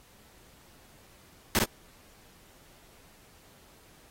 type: noise with echo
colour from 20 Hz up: pink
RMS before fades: -24 dBFS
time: 1.55-1.59 s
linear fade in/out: 0 ms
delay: 50 ms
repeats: 1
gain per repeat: -3 dB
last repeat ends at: 1.64 s
effects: pink hiss -58 dBFS RMS until 4.1 s + AAC 48 kbps